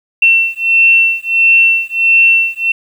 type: beating tone pair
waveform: sine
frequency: 2700 / 2701.5 Hz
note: E7 / E7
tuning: +41 / +42 cents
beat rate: 1.5 Hz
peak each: -10 dBFS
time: 0.22-2.72 s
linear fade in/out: 5 ms
effects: 7-bit